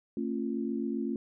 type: tone cluster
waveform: sine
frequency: 224.6 / 272.2 / 346.9 Hz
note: A3 / C#4 / F4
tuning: +36 / -31 / -12 cents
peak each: -33 / -34 / -36 dBFS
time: 0.17-1.16 s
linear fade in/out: 2 ms
effects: none